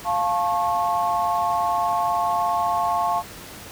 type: chord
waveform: sine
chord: F augmented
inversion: none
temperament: just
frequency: 698.5 / 873.1 / 1091.3 Hz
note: F5 / A5 / C#6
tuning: 0 / -14 / -27 cents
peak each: -23 / -24 / -24 dBFS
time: 0.04-3.23 s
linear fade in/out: 50 ms
effects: pink hiss -39 dBFS RMS until 3.71 s + high-pass 60 Hz 12 dB/octave